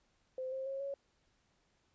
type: tone with pitch steps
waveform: sine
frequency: 517 / 529.4 / 542.1 / 555.1 Hz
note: C5 / C5 / C#5 / C#5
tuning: -21 / +20 / -39 / +2 cents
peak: -37 dBFS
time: 0.38-0.94 s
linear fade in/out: 2 ms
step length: 140 ms
effects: pink hiss -75 dBFS RMS until 1.94 s + resampled to 16000 Hz